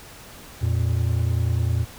triangle tone pair together, 85.8 / 115.84 Hz, F2 / A#2, -30 / -10 cents, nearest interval perfect fourth, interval 520 cents, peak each -20 dBFS, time 0.61-1.85 s, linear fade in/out 20 ms, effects pink hiss -43 dBFS RMS until 1.98 s

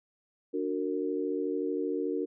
sine chord, D augmented, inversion none, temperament just, 293.7 / 367.1 / 458.9 Hz, D4 / F#4 / A#4, 0 / -14 / -27 cents, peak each -33 dBFS, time 0.53-2.26 s, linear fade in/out 20 ms, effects none

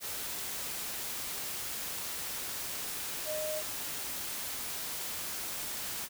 sine tone in noise, 616 Hz, D#5, 17 cents flat, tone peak -34 dBFS, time 3.25-3.63 s, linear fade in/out 50 ms, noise white, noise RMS -38 dBFS, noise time 0-6.09 s, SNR +1 dB, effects none

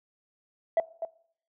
sine tone with echo, 659.3 Hz, E5, in tune, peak -17 dBFS, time 0.77-0.8 s, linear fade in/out 2 ms, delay 250 ms, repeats 1, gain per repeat -11 dB, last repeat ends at 1.05 s, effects noise-tail reverb RT60 0.6 s tail -21 dB re dry + tanh soft clip ceiling -18 dBFS

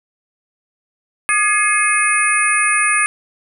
sine tone cluster, 1220 / 1687 / 2143 / 2533 / 9400 Hz, D#6 / G#6 / C7 / D#7 / D9, -34 / +27 / +41 / +30 / +1 cents, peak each -19 dBFS, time 1.29-3.06 s, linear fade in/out 0 ms, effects none

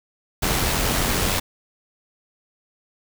pink noise with amplitude modulation, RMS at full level -20 dBFS, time 0.42-1.4 s, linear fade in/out 10 ms, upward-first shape sine, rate 92.7 Hz, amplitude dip 35%, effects none

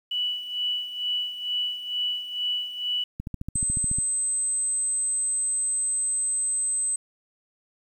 sine tone with tremolo, 2957 Hz, F#7, 2 cents flat, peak -23 dBFS, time 0.11-3.04 s, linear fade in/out 5 ms, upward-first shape sine, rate 2.2 Hz, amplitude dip 70%
click train, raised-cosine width 5 ms, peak -19 dBFS, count 12, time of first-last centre 3.2-3.986 s, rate 14 Hz
sine tone, 8200 Hz, C9, 36 cents flat, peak -23 dBFS, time 3.55-6.96 s, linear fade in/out 5 ms
effects 9-bit

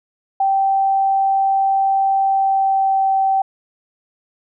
sine tone with pitch glide, 779 to 773.6 Hz, G5 to G5, -11 to -23 cents, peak -13 dBFS, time 0.4-3.42 s, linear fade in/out 5 ms, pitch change -12 cents, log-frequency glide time 2.23-3.15 s, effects none

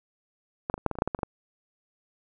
clicks, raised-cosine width 1 ms, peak -14 / -12 / -28 / -8 / -17 / -29 / -16 / -7 / -14 / -13 / -25 / -12 dBFS, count 12, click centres 0.699 / 0.741 / 0.779 / 0.863 / 0.913 / 0.954 / 0.987 / 1.021 / 1.076 / 1.148 / 1.19 / 1.232 s, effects none

